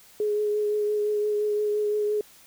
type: tone with vibrato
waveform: sine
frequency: 419.5 Hz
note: G#4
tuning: 17 cents sharp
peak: -22 dBFS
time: 0.2-2.21 s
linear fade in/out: 2 ms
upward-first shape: triangle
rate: 5.8 Hz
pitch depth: 19 cents each way
effects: white hiss -53 dBFS RMS until 2.46 s